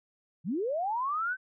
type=linear sweep; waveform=sine; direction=up; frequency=138.6 to 1558 Hz; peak=-28 dBFS; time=0.44-1.37 s; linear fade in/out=50 ms; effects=none